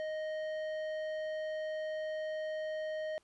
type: tone with tanh clipping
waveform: sine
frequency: 622.3 Hz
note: D#5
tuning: in tune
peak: -37 dBFS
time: 0-3.18 s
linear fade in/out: 0 ms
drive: 11 dB
effects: pink hiss -72 dBFS RMS until 3.23 s + resampled to 24000 Hz